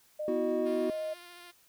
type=tone with pitch glide; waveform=sine; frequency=607 to 625.5 Hz; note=D#5 to D#5; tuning=-43 to +9 cents; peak=-32 dBFS; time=0.19-1.14 s; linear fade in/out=10 ms; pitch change=+52 cents; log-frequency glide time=0.33-0.87 s
type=chord; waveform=triangle; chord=B suspended fourth; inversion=none; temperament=equal with one note detuned; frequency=246.9 / 323.2 / 370 Hz; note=B3 / E4 / F#4; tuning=0 / -34 / 0 cents; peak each=-33 / -32 / -29 dBFS; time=0.28-0.9 s; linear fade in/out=2 ms
type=tone with vibrato; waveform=5% pulse; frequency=350.4 Hz; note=F4; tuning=6 cents sharp; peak=-37 dBFS; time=0.65-1.52 s; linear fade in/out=20 ms; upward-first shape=triangle; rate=14 Hz; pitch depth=21 cents each way
effects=white hiss -64 dBFS RMS until 1.68 s